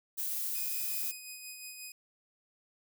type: noise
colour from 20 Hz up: violet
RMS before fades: -35 dBFS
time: 0.17-1.12 s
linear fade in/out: 20 ms
type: tone with tremolo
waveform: 10% pulse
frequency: 2500 Hz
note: D#7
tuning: 8 cents sharp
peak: -33 dBFS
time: 0.55-1.92 s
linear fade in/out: 2 ms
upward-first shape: sine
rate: 5.6 Hz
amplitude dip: 40%
effects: none